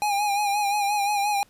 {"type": "tone with vibrato", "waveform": "square", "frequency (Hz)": 818, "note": "G#5", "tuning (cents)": -26, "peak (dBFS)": -22, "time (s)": [0.02, 1.43], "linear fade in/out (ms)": 0, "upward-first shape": "sine", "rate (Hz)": 5.7, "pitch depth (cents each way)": 49, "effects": ["pink hiss -59 dBFS RMS until 1.49 s", "resampled to 32000 Hz"]}